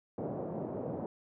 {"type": "band-pass noise", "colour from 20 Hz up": "white", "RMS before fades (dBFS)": -38, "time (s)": [0.18, 1.06], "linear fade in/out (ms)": 2, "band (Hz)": [110, 620], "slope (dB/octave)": 24, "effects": []}